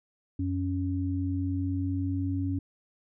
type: tone pair together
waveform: sine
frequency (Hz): 92.5 / 277.2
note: F#2 / C#4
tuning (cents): 0 / 0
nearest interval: octave + perfect fifth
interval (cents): 1900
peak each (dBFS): -29 / -30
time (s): 0.39-2.59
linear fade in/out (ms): 5
effects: none